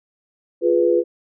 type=chord; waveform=sine; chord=F diminished; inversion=none; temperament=equal; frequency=349.2 / 415.3 / 493.9 Hz; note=F4 / Ab4 / Cb5; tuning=0 / 0 / 0 cents; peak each=-17 / -21 / -17 dBFS; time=0.61-1.04 s; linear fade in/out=50 ms; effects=none